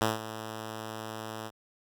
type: tone with ADSR envelope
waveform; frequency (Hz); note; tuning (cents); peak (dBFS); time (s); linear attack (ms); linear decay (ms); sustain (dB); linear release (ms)
5% pulse; 110; A2; 0; -12; 0.01-1.51; 4; 170; -14; 44
effects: none